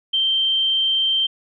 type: tone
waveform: sine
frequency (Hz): 3136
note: G7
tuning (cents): 0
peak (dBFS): -16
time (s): 0.13-1.27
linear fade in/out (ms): 10
effects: none